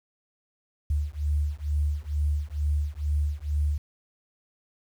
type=beating tone pair; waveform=sine; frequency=72.8 / 75 Hz; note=D2 / D2; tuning=-15 / +37 cents; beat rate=2.2 Hz; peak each=-27 dBFS; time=0.9-3.78 s; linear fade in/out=5 ms; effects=9-bit